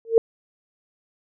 sine tone with exponential growth, 454.7 Hz, A#4, 43 cents flat, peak -7 dBFS, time 0.05-0.18 s, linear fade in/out 1 ms, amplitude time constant 28 ms, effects none

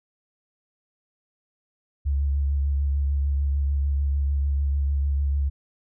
sine tone with vibrato, 70.2 Hz, C#2, 22 cents sharp, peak -20 dBFS, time 2.05-5.5 s, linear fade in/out 20 ms, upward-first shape triangle, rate 6.7 Hz, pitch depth 34 cents each way, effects none

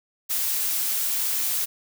blue noise, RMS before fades -25 dBFS, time 0.29-1.66 s, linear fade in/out 20 ms, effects none

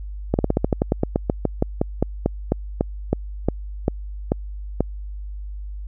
slowing click train, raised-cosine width 2 ms, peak -4 dBFS, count 24, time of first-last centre 0.34-4.806 s, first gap 49 ms, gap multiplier 1.11, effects added 50 Hz sine -29 dBFS peak until 5.87 s

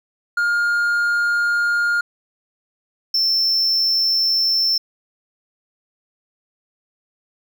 triangle tone pair in turn, 1415 / 5354 Hz, F6 / E8, +22 / +26 cents, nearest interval octave + major seventh, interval 2304 cents, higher second, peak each -14 dBFS, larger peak neither, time 0.37-2.01 / 3.14-4.78 s, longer neither, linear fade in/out 5 ms, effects none

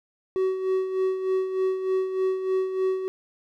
triangle tone with tremolo, 377.1 Hz, F#4, 33 cents sharp, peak -18 dBFS, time 0.36-3.08 s, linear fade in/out 0 ms, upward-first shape sine, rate 3.3 Hz, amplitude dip 60%, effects none

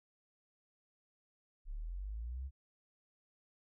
sine linear sweep, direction up, 32.11 to 69.3 Hz, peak -39 dBFS, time 1.65-2.51 s, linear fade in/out 50 ms, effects none

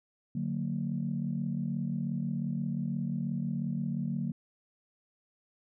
sine chord, D augmented, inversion none, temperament just, 146.83 / 183.54 / 229.4 Hz, D3 / F#3 / A#3, 0 / -14 / -28 cents, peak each -34 dBFS, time 0.35-4.32 s, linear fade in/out 5 ms, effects tanh soft clip ceiling -21 dBFS

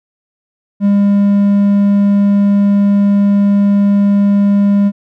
triangle tone, 201.5 Hz, G3, 48 cents sharp, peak -5 dBFS, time 0.8-4.92 s, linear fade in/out 50 ms, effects none

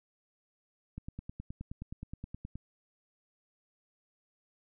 click train, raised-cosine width 5 ms, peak -28 dBFS, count 16, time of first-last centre 0.98-2.556 s, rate 9.52 Hz, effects none

